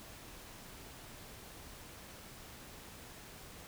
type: silence
effects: pink hiss -52 dBFS RMS until 3.67 s